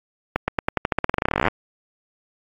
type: accelerating click train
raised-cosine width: 0.5 ms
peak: -4 dBFS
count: 27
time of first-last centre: 0.36-1.482 s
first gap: 120 ms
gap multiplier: 0.9
effects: AAC 64 kbps